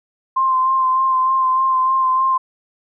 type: tone with vibrato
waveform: sine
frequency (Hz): 1046.5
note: C6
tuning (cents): 0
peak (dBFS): -13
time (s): 0.36-2.38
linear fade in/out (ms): 10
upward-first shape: sine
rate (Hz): 3.3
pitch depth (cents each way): 21
effects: none